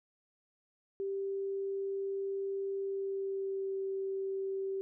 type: tone with pitch glide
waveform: sine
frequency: 392 to 387.3 Hz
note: G4 to G4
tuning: 0 to -21 cents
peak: -33 dBFS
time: 1-4.81 s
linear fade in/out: 0 ms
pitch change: -21 cents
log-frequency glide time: 2.82-3.78 s
effects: none